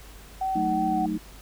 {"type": "tone with vibrato", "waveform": "sine", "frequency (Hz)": 757, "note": "F#5", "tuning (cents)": 39, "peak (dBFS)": -24, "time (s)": [0.41, 1.06], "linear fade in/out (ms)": 5, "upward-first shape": "sine", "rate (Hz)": 2.9, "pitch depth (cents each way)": 17}
{"type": "chord", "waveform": "sine", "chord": "D# diminished", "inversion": "first", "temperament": "equal", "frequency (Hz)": [185, 220, 311.1], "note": ["F#3", "A3", "D#4"], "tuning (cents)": [0, 0, 0], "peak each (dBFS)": [-31, -30, -28], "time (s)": [0.55, 1.18], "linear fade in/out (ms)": 10}
{"effects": ["added 50 Hz sine -46 dBFS peak until 1.41 s", "pink hiss -49 dBFS RMS until 1.41 s"]}